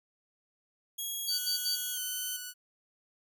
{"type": "tone with pitch glide", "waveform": "5% pulse", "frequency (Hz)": [3309, 3070], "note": ["G#7", "G7"], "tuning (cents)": [-7, -37], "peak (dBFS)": -27, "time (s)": [0.98, 2.37], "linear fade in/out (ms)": 10, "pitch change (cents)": -130, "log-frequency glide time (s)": [1.92, 2]}
{"type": "tone bursts", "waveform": "sine", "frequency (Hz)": 4587, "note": "D8", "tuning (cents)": -42, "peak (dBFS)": -29, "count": 3, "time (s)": [1.27, 1.764], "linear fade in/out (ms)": 20, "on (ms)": 120, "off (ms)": 67}
{"type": "tone", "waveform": "5% pulse", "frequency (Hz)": 1480, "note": "F#6", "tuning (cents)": 0, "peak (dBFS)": -28, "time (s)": [1.29, 2.54], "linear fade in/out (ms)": 50}
{"effects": []}